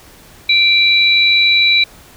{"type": "tone pair together", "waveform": "sine", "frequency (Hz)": [2349, 3931], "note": ["D7", "B7"], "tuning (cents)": [0, -9], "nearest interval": "major sixth", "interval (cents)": 891, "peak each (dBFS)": -11, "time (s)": [0.49, 1.84], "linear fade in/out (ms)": 5, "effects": ["pink hiss -42 dBFS RMS until 2.16 s"]}